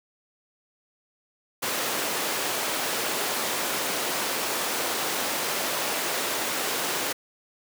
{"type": "high-pass noise", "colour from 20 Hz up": "pink", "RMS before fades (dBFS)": -28, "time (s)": [1.62, 7.13], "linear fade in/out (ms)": 10, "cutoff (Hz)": 380, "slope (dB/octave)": 12, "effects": []}